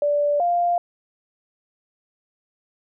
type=tone pair in turn; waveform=sine; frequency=583 / 698.3 Hz; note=D5 / F5; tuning=-13 / 0 cents; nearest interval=minor third; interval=313 cents; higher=second; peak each=-17 dBFS; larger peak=neither; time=0.02-0.4 / 0.4-0.78 s; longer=neither; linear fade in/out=2 ms; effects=none